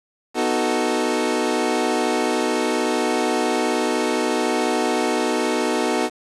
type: chord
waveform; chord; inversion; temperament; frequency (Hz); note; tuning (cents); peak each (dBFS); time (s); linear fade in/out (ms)
25% pulse; B dominant seventh; none; equal; 246.9 / 311.1 / 370 / 440; B3 / D#4 / F#4 / A4; 0 / 0 / 0 / 0; -21; 0.34-6.1; 50
effects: resampled to 24000 Hz + 7-bit